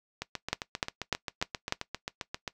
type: two click trains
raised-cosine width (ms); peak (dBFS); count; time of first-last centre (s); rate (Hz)
0.2; -16 / -9; 18 / 5; 0.22-2.478 / 0.53-1.724; 7.53 / 3.35
effects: noise-tail reverb RT60 0.1 s tail -19 dB re dry